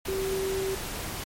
sine tone in noise, 384.7 Hz, G4, 33 cents flat, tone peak -27 dBFS, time 0.08-0.75 s, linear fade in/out 5 ms, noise pink, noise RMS -35 dBFS, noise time 0.05-1.24 s, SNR +5 dB, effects MP3 64 kbps

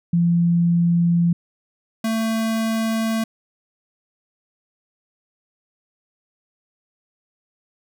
sine / square tone pair in turn, 171.2 / 223.6 Hz, F3 / A3, -34 / +28 cents, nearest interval perfect fourth, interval 462 cents, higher second, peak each -14 / -20 dBFS, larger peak first, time 0.13-1.33 / 2.04-3.24 s, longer neither, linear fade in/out 5 ms, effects none

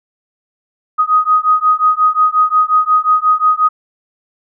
sine beating tone pair, 1248 / 1253.6 Hz, D#6 / D#6, +5 / +13 cents, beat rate 5.6 Hz, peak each -12 dBFS, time 0.98-3.69 s, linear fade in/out 20 ms, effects none

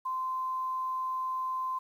sine tone with quantisation, 1036 Hz, C6, 17 cents flat, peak -30 dBFS, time 0.05-1.79 s, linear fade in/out 10 ms, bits 10, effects none

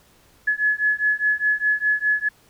sine beating tone pair, 1701 / 1705.9 Hz, G#6 / G#6, +41 / +46 cents, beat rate 4.9 Hz, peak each -21 dBFS, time 0.47-2.29 s, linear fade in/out 10 ms, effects pink hiss -56 dBFS RMS until 2.49 s

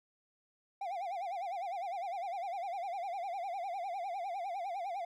triangle tone with vibrato, 740 Hz, F#5, in tune, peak -34 dBFS, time 0.81-5.05 s, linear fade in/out 5 ms, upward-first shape sine, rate 9.9 Hz, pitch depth 160 cents each way, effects none

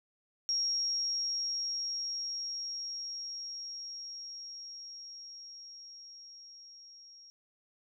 sine tone with level ramp, 5588 Hz, F8, in tune, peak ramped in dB -28 to -52 dBFS, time 0.49-7.3 s, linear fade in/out 0 ms, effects none

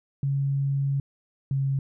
sine tone pair in turn, 138.59 / 136.45 Hz, C#3 / C#3, 0 / -27 cents, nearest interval unison, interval 27 cents, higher first, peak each -22 dBFS, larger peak neither, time 0.23-1 / 1.51-1.79 s, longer first, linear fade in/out 2 ms, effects none

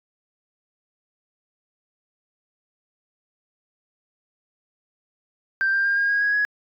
sine tone with pitch steps, 1572 / 1588.4 / 1605 / 1621.8 / 1638.8 / 1655.9 / 1673.2 Hz, G6 / G6 / G6 / G#6 / G#6 / G#6 / G#6, +4 / +22 / +40 / -42 / -24 / -6 / +12 cents, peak -17 dBFS, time 5.61-6.45 s, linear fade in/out 0 ms, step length 120 ms, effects tanh soft clip ceiling -14 dBFS

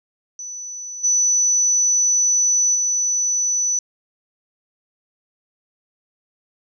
sine tone with level steps, 5970 Hz, F#8, 15 cents sharp, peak -29 / -14 / -17 dBFS, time 0.39-3.79 s, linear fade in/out 2 ms, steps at 1.03 / 2.74 s, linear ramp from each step 20 ms, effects none

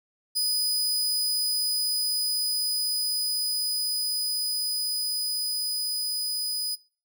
sawtooth tone with level ramp, 4978 Hz, D#8, in tune, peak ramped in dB -20 to -24 dBFS, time 0.35-6.76 s, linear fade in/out 20 ms, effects noise-tail reverb RT60 0.4 s tail -23 dB re dry

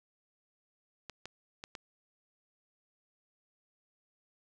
clicks, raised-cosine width 0.2 ms, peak -25 dBFS, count 4, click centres 1.097 / 1.256 / 1.639 / 1.752 s, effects none

